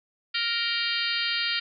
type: harmonic tone with a mistuned harmonic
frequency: 466.8 Hz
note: A#4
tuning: 2 cents sharp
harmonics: 3 / 4 / 5 / 6 / 7 / 8 / 9 / 10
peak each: -33 / -33 / -33 / -33 / -33 / -33 / -33 / -33 dBFS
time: 0.34-1.6 s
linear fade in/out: 10 ms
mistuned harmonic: 7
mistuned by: -63 cents
effects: none